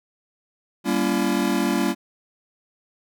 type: chord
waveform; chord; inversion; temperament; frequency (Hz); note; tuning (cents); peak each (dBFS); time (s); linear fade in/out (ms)
square; G diminished seventh; none; just; 196 / 235.2 / 282.2 / 338.7; G3 / Bb3 / Db4 / Fb4; 0 / +16 / +31 / +47; -26; 0.84-1.95; 50
effects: none